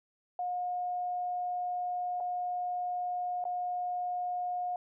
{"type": "tone with dropouts", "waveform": "sine", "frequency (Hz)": 718, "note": "F5", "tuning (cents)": 48, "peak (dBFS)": -31, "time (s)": [0.39, 4.76], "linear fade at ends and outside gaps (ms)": 2, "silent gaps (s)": [[2.202, 2.206], [3.441, 3.452]], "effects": []}